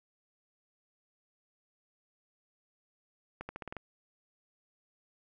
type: accelerating click train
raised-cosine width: 0.5 ms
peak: -25 dBFS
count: 7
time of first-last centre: 3.41-3.767 s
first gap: 80 ms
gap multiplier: 0.88
effects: none